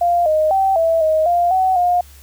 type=tone with pitch steps; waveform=sine; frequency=696 / 620 / 773 / 657 / 628 / 698 / 752 / 711 Hz; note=F5 / D#5 / G5 / E5 / D#5 / F5 / F#5 / F5; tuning=-6 / -6 / -24 / -6 / +16 / -1 / +28 / +31 cents; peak=-12 dBFS; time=0.01-2.01 s; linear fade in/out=5 ms; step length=250 ms; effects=added 70 Hz sine -41 dBFS peak until 2.22 s + white hiss -47 dBFS RMS until 2.22 s